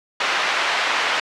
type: band-pass noise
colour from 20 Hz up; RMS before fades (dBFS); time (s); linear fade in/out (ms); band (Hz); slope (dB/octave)
pink; -21; 0.2-1.2; 5; 990 to 3200; 12
effects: low-pass 8000 Hz 12 dB/octave